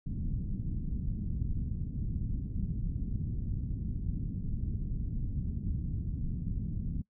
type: low-pass noise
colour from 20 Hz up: pink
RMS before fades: -34 dBFS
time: 0.06-7.02 s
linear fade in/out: 5 ms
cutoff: 210 Hz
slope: 24 dB/octave
effects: noise-tail reverb RT60 0.1 s tail -22 dB re dry